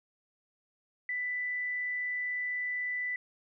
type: tone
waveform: sine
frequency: 1986 Hz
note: B6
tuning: 9 cents sharp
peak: -31 dBFS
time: 1.09-3.16 s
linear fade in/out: 2 ms
effects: none